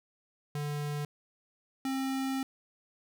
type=tone pair in turn; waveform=square; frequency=146.83 / 266.7 Hz; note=D3 / C4; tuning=0 / +33 cents; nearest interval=minor seventh; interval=1033 cents; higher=second; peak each=-33 / -31 dBFS; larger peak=second; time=0.55-1.05 / 1.85-2.43 s; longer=second; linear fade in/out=2 ms; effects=none